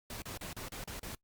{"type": "noise bursts", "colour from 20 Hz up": "pink", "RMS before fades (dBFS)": -43, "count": 7, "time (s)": [0.1, 1.15], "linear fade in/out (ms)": 2, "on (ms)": 120, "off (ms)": 35, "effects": ["noise-tail reverb RT60 0.1 s tail -23 dB re dry", "Opus 48 kbps"]}